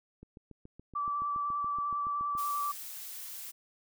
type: click train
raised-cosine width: 3 ms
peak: -36 dBFS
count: 16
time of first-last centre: 0.23-2.352 s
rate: 7.07 Hz
type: tone with vibrato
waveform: sine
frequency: 1161 Hz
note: D6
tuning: 20 cents flat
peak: -30 dBFS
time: 0.95-2.72 s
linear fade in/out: 10 ms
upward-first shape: triangle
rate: 10 Hz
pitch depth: 16 cents each way
type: noise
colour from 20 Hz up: blue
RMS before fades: -43 dBFS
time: 2.37-3.52 s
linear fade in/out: 20 ms
effects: none